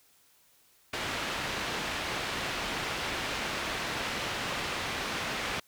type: low-pass noise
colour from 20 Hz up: white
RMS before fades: -34 dBFS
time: 0.93-5.6 s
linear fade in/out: 5 ms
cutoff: 2900 Hz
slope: 12 dB/octave
effects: white hiss -64 dBFS RMS until 5.67 s